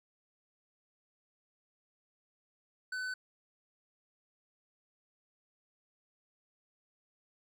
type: tone with hard clipping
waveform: triangle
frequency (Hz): 1508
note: F#6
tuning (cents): +32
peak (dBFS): -37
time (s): 2.92-3.14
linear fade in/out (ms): 5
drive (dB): 13
effects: none